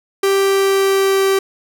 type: tone with pitch glide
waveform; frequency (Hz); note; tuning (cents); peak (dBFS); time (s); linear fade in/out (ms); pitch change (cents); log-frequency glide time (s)
45% pulse; 391.6 to 388.2; G4 to G4; -2 to -17; -12; 0.23-1.39; 5; -15; 0.36-1.24
effects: none